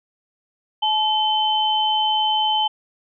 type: tone pair together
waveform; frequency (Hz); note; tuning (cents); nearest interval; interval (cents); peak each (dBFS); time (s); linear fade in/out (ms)
sine; 861 / 3068; A5 / G7; -38 / -38; octave + minor seventh; 2200; -19 / -20; 0.82-2.68; 10
effects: none